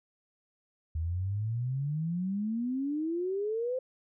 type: exponential sweep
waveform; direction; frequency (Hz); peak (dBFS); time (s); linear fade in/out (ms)
sine; up; 77.78 to 523.3; -29; 0.95-3.79; 5
effects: none